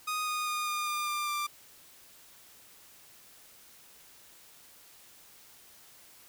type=tone with pitch steps; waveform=sawtooth; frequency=1243 / 1233 / 1223.1 / 1213.2 / 1203.4 / 1193.7 / 1184.1 Hz; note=D#6 / D#6 / D#6 / D#6 / D6 / D6 / D6; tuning=-2 / -16 / -30 / -44 / +42 / +28 / +14 cents; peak=-27 dBFS; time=0.07-1.47 s; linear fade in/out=10 ms; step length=200 ms; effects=white hiss -56 dBFS RMS until 6.28 s